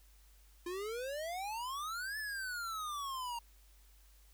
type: exponential two-way sweep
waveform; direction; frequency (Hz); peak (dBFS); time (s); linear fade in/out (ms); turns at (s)
square; up then down; 342.9 to 1760 to 927; -39; 0.66-3.39; 5; 2.18
effects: added 50 Hz sine -60 dBFS peak until 4.33 s + white hiss -68 dBFS RMS until 4.33 s